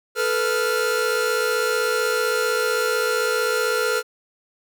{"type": "tone cluster", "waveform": "45% pulse", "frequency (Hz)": [436.1, 491.8, 1395], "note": ["A4", "B4", "F6"], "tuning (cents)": [-15, -7, -2], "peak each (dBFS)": -24, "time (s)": [0.15, 4.03], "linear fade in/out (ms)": 50, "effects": []}